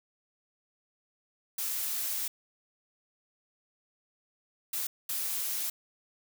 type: noise bursts at uneven times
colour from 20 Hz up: blue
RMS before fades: -33 dBFS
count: 3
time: 1.58-2.28 / 4.73-4.87 / 5.09-5.7 s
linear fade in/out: 5 ms
effects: none